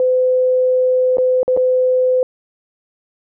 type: tone with dropouts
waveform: sine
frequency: 509 Hz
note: C5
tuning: 48 cents flat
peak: -11 dBFS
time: 0-2.23 s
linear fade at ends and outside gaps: 1 ms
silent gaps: 1.171-1.183 / 1.431-1.479 / 1.566-1.573 s
effects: none